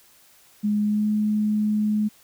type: tone with pitch glide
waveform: sine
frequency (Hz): 208.8 to 211.8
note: G#3 to G#3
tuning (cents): +10 to +34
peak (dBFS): -19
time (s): 0.63-2.09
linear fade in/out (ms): 20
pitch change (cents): +24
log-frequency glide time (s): 0.83-1.07
effects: white hiss -55 dBFS RMS until 2.23 s